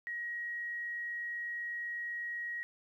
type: tone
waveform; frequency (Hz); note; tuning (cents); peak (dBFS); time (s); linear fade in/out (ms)
sine; 1896; A#6; +29; -36; 0.07-2.63; 0
effects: 12-bit